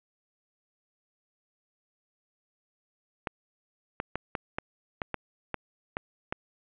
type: clicks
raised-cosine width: 0.5 ms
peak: -15 dBFS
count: 10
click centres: 3.272 / 4.001 / 4.156 / 4.352 / 4.585 / 5.018 / 5.143 / 5.543 / 5.969 / 6.325 s
effects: resampled to 8000 Hz + 8-bit